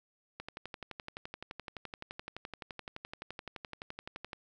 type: click train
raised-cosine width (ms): 0.3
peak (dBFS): -25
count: 47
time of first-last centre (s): 0.4-4.332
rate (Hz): 11.7
effects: none